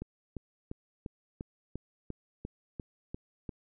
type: click train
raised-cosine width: 3 ms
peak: -25 dBFS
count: 11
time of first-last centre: 0.02-3.492 s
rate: 2.88 Hz
effects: none